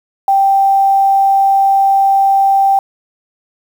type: tone with quantisation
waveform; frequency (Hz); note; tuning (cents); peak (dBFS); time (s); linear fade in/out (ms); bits
sine; 784; G5; 0; -7; 0.28-2.79; 2; 6
effects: none